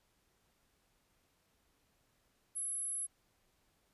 sine tone, 10830 Hz, E9, 46 cents sharp, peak -36 dBFS, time 2.55-3.07 s, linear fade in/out 20 ms, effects pink hiss -75 dBFS RMS until 3.93 s + resampled to 32000 Hz

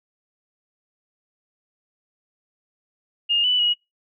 sine tone with pitch steps, 2833 / 2978 / 2902 Hz, F7 / F#7 / F#7, +24 / +11 / -34 cents, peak -17 dBFS, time 3.29-3.74 s, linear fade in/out 20 ms, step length 150 ms, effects noise-tail reverb RT60 0.2 s tail -24 dB re dry

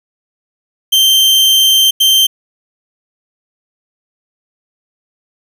40% pulse tone bursts at uneven times, 3136 Hz, G7, in tune, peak -6 dBFS, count 2, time 0.92-1.91 / 2-2.27 s, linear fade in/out 10 ms, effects none

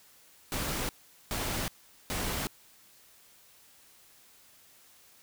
pink noise bursts, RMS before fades -33 dBFS, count 3, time 0.52-2.47 s, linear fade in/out 0 ms, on 370 ms, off 420 ms, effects white hiss -59 dBFS RMS until 5.22 s

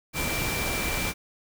sine tone in noise, 2349 Hz, D7, in tune, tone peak -32 dBFS, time 0.13-1.14 s, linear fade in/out 50 ms, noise pink, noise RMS -29 dBFS, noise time 0.13-1.14 s, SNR -6 dB, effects none

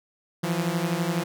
sawtooth beating tone pair, 164.81 / 176.81 Hz, E3 / F3, 0 / +22 cents, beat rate 12 Hz, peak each -23 dBFS, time 0.43-1.24 s, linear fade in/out 10 ms, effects none

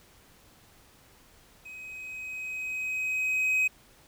triangle tone with level ramp, 2527 Hz, D#7, 26 cents sharp, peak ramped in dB -40 to -20 dBFS, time 1.65-3.68 s, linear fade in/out 10 ms, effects pink hiss -58 dBFS RMS until 4.07 s

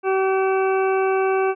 harmonic tone, 382.6 Hz, G4, 42 cents flat, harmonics 1 / 2 / 3 / 4 / 6 / 7, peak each -18 / -24 / -28 / -30 / -34 / -35 dBFS, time 0.03-1.55 s, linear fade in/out 50 ms, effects none

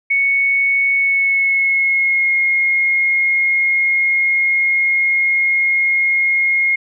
sine tone with pitch glide, 2217 to 2148 Hz, C#7 to C7, 0 to +45 cents, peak -12 dBFS, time 0.1-6.76 s, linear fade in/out 10 ms, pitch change -55 cents, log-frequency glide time 0.94-2.34 s, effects none

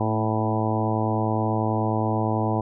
harmonic tone with a mistuned harmonic, 109.3 Hz, A2, 11 cents flat, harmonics 1 / 2 / 3 / 4 / 5 / 6 / 7 / 8 / 9, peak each -25 / -28 / -29 / -32 / -33 / -32 / -30 / -33 / -32 dBFS, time 0-2.61 s, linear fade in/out 5 ms, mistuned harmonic 2, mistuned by +24 cents, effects none

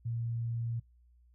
sine tone, 116.5 Hz, A#2, 1 cent flat, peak -32 dBFS, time 0.05-0.8 s, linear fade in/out 10 ms, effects noise-tail reverb RT60 0.2 s tail -24 dB re dry + added 60 Hz sine -60 dBFS peak until 1.34 s

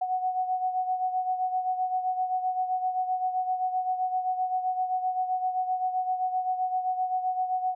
sine beating tone pair, 739 / 746.7 Hz, F#5 / F#5, -2 / +16 cents, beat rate 7.7 Hz, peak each -26 / -33 dBFS, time 0.01-7.75 s, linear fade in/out 10 ms, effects none

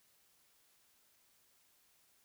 silence, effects white hiss -71 dBFS RMS until 2.24 s

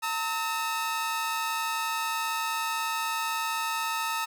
sawtooth tone pair together, 907.7 / 1286 Hz, A#5 / E6, -46 / -43 cents, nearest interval tritone, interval 603 cents, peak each -27 dBFS, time 0.02-4.26 s, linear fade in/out 20 ms, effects none

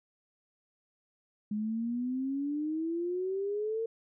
sine exponential sweep, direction up, 207.5 to 458.1 Hz, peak -30 dBFS, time 1.51-3.86 s, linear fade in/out 5 ms, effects none

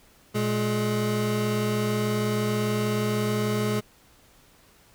square tone cluster, 118.9 / 210.3 / 423.2 Hz, A#2 / G#3 / G#4, +35 / +22 / +33 cents, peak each -29 / -28 / -29 dBFS, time 0.34-3.81 s, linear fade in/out 20 ms, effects pink hiss -57 dBFS RMS until 4.94 s

